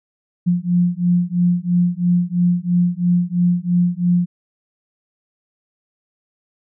sine beating tone pair, 174.8 / 177.8 Hz, F3 / F3, +2 / +31 cents, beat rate 3 Hz, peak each -17 dBFS, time 0.46-4.26 s, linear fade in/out 20 ms, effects none

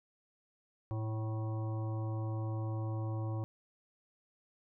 harmonic tone with a mistuned harmonic, 110 Hz, A2, in tune, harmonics 1 / 3 / 5 / 7 / 9 / 10, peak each -34 / -44 / -48 / -51 / -53 / -54 dBFS, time 0.91-3.44 s, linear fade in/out 0 ms, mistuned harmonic 9, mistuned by -44 cents, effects none

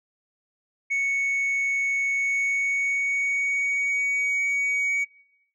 sine tone with pitch glide, 2217 to 2251 Hz, C#7 to C#7, 0 to +26 cents, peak -19 dBFS, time 0.9-5.05 s, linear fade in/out 20 ms, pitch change +26 cents, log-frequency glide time 2.13-4.15 s, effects noise-tail reverb RT60 0.8 s tail -22 dB re dry + tanh soft clip ceiling -21 dBFS

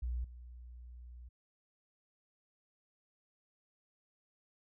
sine tone with level steps, 60.6 Hz, B1, 32 cents flat, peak -34 / -48 dBFS, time 0.02-1.29 s, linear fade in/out 10 ms, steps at 0.24 s, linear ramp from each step 5 ms, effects none

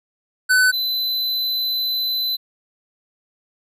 square tone pair in turn, 1507 / 4023 Hz, F#6 / B7, +31 / +31 cents, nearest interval octave + perfect fourth, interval 1700 cents, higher second, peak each -13 / -20 dBFS, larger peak first, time 0.49-0.72 / 0.72-2.37 s, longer second, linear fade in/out 20 ms, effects resampled to 32000 Hz

